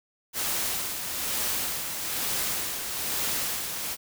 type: noise with tremolo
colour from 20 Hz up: white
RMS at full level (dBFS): -28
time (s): 0.33-3.97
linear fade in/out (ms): 50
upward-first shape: sine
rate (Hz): 1.1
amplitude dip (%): 45
effects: none